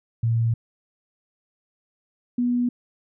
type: tone pair in turn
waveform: sine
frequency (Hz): 115.1 / 243.9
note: A#2 / B3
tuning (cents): -22 / -21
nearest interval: octave + minor second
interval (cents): 1301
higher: second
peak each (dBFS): -18 / -19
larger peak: first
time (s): 0.23-0.54 / 2.38-2.69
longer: neither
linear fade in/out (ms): 5
effects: none